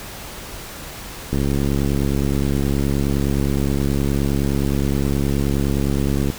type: click train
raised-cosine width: 3 ms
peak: -8 dBFS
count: 347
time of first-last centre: 1.33-6.301 s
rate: 69.6 Hz
effects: pink hiss -34 dBFS RMS until 6.38 s